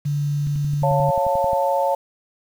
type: tone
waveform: sine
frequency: 144.9 Hz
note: D3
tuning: 23 cents flat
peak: -19 dBFS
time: 0.05-1.11 s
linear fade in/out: 10 ms
type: click train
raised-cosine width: 5 ms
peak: -21 dBFS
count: 13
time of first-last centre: 0.47-1.532 s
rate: 11.3 Hz
type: chord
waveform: sine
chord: Db augmented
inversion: none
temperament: equal with one note detuned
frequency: 554.4 / 698.5 / 887.1 Hz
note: Db5 / F5 / A5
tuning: 0 / 0 / +14 cents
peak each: -20 / -24 / -21 dBFS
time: 0.83-1.95 s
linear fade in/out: 5 ms
effects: 7-bit